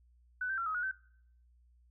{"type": "tone with pitch steps", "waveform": "sine", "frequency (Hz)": [1496, 1561, 1362, 1269, 1453, 1539], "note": ["F#6", "G6", "F6", "D#6", "F#6", "G6"], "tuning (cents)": [19, -8, -44, 34, -32, -32], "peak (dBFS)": -32, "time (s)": [0.41, 0.914], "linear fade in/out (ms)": 5, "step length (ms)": 84, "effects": ["noise-tail reverb RT60 0.6 s tail -20 dB re dry", "added 60 Hz sine -62 dBFS peak until 1.9 s"]}